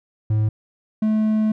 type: tone pair in turn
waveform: triangle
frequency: 107.9 / 216.3 Hz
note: A2 / A3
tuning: -33 / -29 cents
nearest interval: octave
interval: 1204 cents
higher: second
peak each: -14 dBFS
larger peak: neither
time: 0.3-0.49 / 1.02-1.52 s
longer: second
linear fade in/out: 5 ms
effects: none